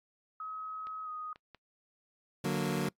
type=tone with pitch glide; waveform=sine; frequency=1274 to 1246.3 Hz; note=D#6 to D#6; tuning=+41 to +2 cents; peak=-38 dBFS; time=0.4-1.33 s; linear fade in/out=2 ms; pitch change=-39 cents; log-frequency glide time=1.04-1.09 s
type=clicks; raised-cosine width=0.3 ms; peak=-35 dBFS; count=3; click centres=0.87 / 1.359 / 1.547 s
type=chord; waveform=25% pulse; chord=D augmented; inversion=none; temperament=equal; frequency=146.83 / 185 / 233.1 Hz; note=D3 / F#3 / A#3; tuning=0 / 0 / 0 cents; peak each=-31 / -30 / -32 dBFS; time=2.44-2.89 s; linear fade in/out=5 ms
effects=noise-tail reverb RT60 0.1 s tail -23 dB re dry + AAC 48 kbps